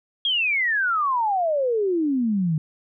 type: exponential sweep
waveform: sine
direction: down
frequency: 3322 to 150 Hz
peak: -19 dBFS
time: 0.25-2.58 s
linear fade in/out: 2 ms
effects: none